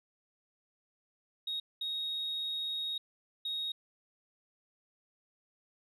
sine tone bursts at uneven times, 3756 Hz, A#7, 12 cents sharp, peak -32 dBFS, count 3, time 1.47-1.6 / 1.81-2.98 / 3.45-3.72 s, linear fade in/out 5 ms, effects tanh soft clip ceiling -30 dBFS

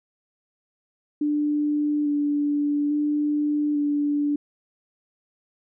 sine tone with vibrato, 293.7 Hz, D4, in tune, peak -20 dBFS, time 1.21-4.36 s, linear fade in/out 5 ms, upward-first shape square, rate 0.59 Hz, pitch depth 14 cents each way, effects none

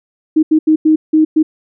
sine tone bursts at uneven times, 312.4 Hz, D#4, 7 cents sharp, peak -6 dBFS, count 6, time 0.36-0.43 / 0.51-0.59 / 0.67-0.76 / 0.85-0.96 / 1.13-1.25 / 1.36-1.43 s, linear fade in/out 10 ms, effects none

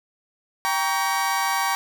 30% pulse chord, G diminished, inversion none, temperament just, 784 / 940.8 / 1128.9 Hz, G5 / Bb5 / Db6, 0 / +16 / +31 cents, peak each -23 dBFS, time 0.65-1.75 s, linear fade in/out 0 ms, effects none

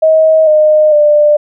sine tone with pitch steps, 634 / 613 / 595 Hz, D#5 / D#5 / D5, +32 / -26 / +22 cents, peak -4 dBFS, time 0.02-1.37 s, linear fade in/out 10 ms, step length 450 ms, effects none

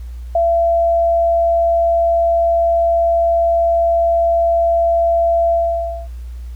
sine tone with ADSR envelope, 675 Hz, E5, 41 cents sharp, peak -9 dBFS, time 0.35-6.08 s, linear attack 5 ms, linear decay 6 ms, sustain -2 dB, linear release 560 ms, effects added 60 Hz sine -26 dBFS peak until 6.55 s + pink hiss -52 dBFS RMS until 6.55 s

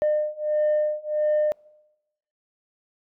sine beating tone pair, 604 / 605.5 Hz, D5 / D#5, +48 / -47 cents, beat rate 1.5 Hz, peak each -23 / -22 dBFS, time 0.02-1.52 s, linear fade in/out 0 ms, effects noise-tail reverb RT60 1.0 s tail -26 dB re dry + tanh soft clip ceiling -16 dBFS

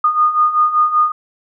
sine beating tone pair, 1223 / 1228.2 Hz, D#6 / D#6, -30 / -23 cents, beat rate 5.2 Hz, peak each -17 / -12 dBFS, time 0.04-1.12 s, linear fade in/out 5 ms, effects none

